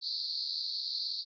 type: band-pass noise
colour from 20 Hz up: white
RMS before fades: -36 dBFS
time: 0.01-1.25 s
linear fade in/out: 50 ms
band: 4100 to 4700 Hz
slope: 96 dB/octave
effects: none